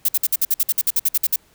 violet noise bursts, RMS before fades -17 dBFS, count 15, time 0.05-1.36 s, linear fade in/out 5 ms, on 36 ms, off 55 ms, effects pink hiss -56 dBFS RMS until 1.54 s

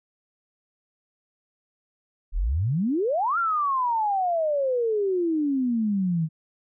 sine exponential two-way sweep, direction up then down, 34.28 to 1408 to 154.2 Hz, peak -21 dBFS, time 2.32-6.29 s, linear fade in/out 50 ms, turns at 3.38 s, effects none

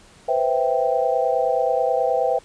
sine chord, C major seventh, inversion third, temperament equal, 493.9 / 523.3 / 659.3 / 784 Hz, B4 / C5 / E5 / G5, 0 / 0 / 0 / 0 cents, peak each -23 dBFS, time 0.28-2.39 s, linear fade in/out 10 ms, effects pink hiss -50 dBFS RMS until 2.44 s + resampled to 22050 Hz

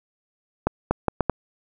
accelerating click train, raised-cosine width 1 ms, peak -5 dBFS, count 5, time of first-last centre 0.67-1.297 s, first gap 240 ms, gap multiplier 0.72, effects none

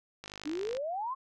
click train, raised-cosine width 0.2 ms, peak -25 dBFS, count 28, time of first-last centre 0.24-0.769 s, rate 51 Hz
sine exponential sweep, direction up, 284.7 to 1097 Hz, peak -32 dBFS, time 0.45-1.15 s, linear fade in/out 20 ms
effects none

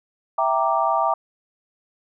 sine chord, E half-diminished seventh, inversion none, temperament equal, 659.3 / 784 / 932.3 / 1174.7 Hz, E5 / G5 / Bb5 / D6, 0 / 0 / 0 / 0 cents, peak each -23 dBFS, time 0.38-1.14 s, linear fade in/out 5 ms, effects none

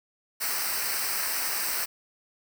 white noise with comb filter, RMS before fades -29 dBFS, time 0.4-1.86 s, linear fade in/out 20 ms, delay 0.29 ms, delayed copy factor -0.75, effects none

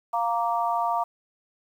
sine chord, Bb major, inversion second, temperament just, 699.2 / 932.3 / 1165.4 Hz, F5 / Bb5 / D6, +2 / 0 / -14 cents, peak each -26 / -26 / -29 dBFS, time 0.13-1.04 s, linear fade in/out 10 ms, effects 9-bit

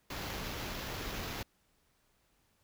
pink noise with sample-and-hold, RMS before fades -40 dBFS, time 0.1-1.43 s, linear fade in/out 5 ms, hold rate 8820 Hz, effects pink hiss -73 dBFS RMS until 2.63 s

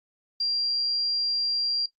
sine tone, 4757 Hz, D8, 21 cents sharp, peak -24 dBFS, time 0.4-1.86 s, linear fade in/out 5 ms, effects noise-tail reverb RT60 0.1 s tail -17 dB re dry + Opus 32 kbps

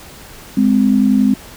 sine tone pair together, 207.1 / 258.1 Hz, G#3 / C4, -5 / -23 cents, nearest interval major third, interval 382 cents, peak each -12 dBFS, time 0.57-1.34 s, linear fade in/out 5 ms, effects pink hiss -37 dBFS RMS until 1.56 s

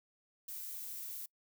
violet noise with high-pass filter sweep, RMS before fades -44 dBFS, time 0.48-1.26 s, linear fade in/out 5 ms, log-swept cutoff 440 to 240 Hz, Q 1.8, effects noise-tail reverb RT60 0.1 s tail -25 dB re dry

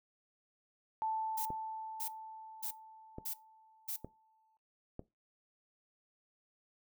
sine tone with exponential decay, 880 Hz, A5, in tune, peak -32 dBFS, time 1.02-4.57 s, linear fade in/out 0 ms, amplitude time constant 770 ms
violet noise bursts, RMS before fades -39 dBFS, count 5, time 1.37-3.965 s, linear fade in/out 10 ms, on 87 ms, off 540 ms
clicks, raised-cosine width 2 ms, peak -29 dBFS, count 4, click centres 1.504 / 3.184 / 4.046 / 4.994 s
effects noise-tail reverb RT60 0.2 s tail -18 dB re dry

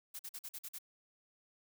blue noise bursts, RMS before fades -45 dBFS, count 7, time 0.14-0.787 s, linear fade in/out 10 ms, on 53 ms, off 46 ms, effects none

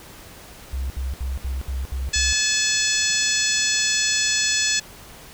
sine tone bursts, 65.41 Hz, C2, in tune, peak -23 dBFS, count 7, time 0.73-2.328 s, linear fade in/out 0 ms, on 170 ms, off 68 ms
harmonic tone, 861 Hz, A5, 38 cents flat, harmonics 2 / 3 / 4 / 5 / 6 / 7 / 8 / 9, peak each -27 / -27 / -27 / -27 / -27 / -27 / -27 / -27 dBFS, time 2.13-4.8 s, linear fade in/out 10 ms
effects pink hiss -43 dBFS RMS until 5.33 s

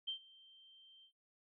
sine tone with ADSR envelope, 3136 Hz, G7, in tune, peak -36 dBFS, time 0.07-1.12 s, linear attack 15 ms, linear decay 98 ms, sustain -24 dB, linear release 83 ms, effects noise-tail reverb RT60 0.3 s tail -24 dB re dry

